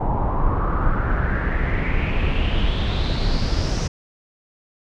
brown noise with low-pass filter sweep, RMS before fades -20 dBFS, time 0-3.88 s, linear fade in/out 10 ms, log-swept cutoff 850 to 5900 Hz, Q 5, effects none

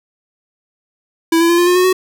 square tone with pitch steps, 329.6 / 336.3 / 343.2 / 350.2 / 357.4 / 364.7 / 372.1 Hz, E4 / E4 / F4 / F4 / F4 / F#4 / F#4, 0 / +35 / -30 / +5 / +40 / -25 / +10 cents, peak -10 dBFS, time 1.32-1.929 s, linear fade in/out 5 ms, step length 87 ms, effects none

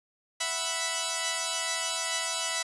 5% pulse chord, E suspended second, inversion none, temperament equal, 659.3 / 740 / 987.8 Hz, E5 / F#5 / B5, 0 / 0 / 0 cents, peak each -21 / -25 / -20 dBFS, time 0.4-2.63 s, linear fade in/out 10 ms, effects resampled to 24000 Hz

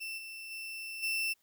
35% pulse tone with level steps, 2676 Hz, E7, 25 cents sharp, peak -36 / -41 / -38 / -29 dBFS, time 0-1.34 s, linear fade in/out 20 ms, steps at 0.17 / 0.5 / 1.02 s, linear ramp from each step 20 ms, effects white hiss -73 dBFS RMS until 1.42 s

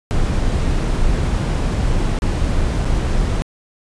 brown noise with dropouts, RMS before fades -17 dBFS, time 0.11-3.42 s, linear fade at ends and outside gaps 0 ms, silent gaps 2.188-2.221 / 2.61-2.614 / 2.846-2.853 s, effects resampled to 22050 Hz

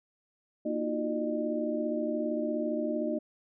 sine tone cluster, 236 / 309.9 / 345.3 / 362.6 / 607 Hz, A#3 / D#4 / F4 / F#4 / D#5, +22 / -7 / -20 / -35 / -43 cents, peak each -34 / -33 / -40 / -39 / -33 dBFS, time 0.65-3.19 s, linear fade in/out 10 ms, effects none

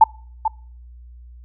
sine tone with echo, 880 Hz, A5, in tune, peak -4 dBFS, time 0.01-0.04 s, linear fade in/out 5 ms, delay 440 ms, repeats 1, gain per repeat -11 dB, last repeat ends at 0.48 s, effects noise-tail reverb RT60 0.5 s tail -26 dB re dry + added 60 Hz sine -39 dBFS peak until 1.44 s

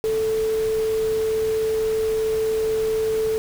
sine tone in noise, 440 Hz, A4, in tune, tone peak -19 dBFS, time 0.04-3.38 s, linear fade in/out 0 ms, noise pink, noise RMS -36 dBFS, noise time 0.04-3.38 s, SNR +14 dB, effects none

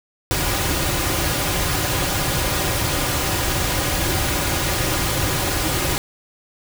pink noise with comb filter, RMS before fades -21 dBFS, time 0.31-5.98 s, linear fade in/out 0 ms, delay 4.5 ms, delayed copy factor -0.55, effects none

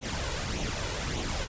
pink noise with flanger, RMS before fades -32 dBFS, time 0.01-1.48 s, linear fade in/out 50 ms, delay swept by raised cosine 0.3 to 2.1 ms, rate 1.7 Hz, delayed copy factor +0.55, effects resampled to 16000 Hz

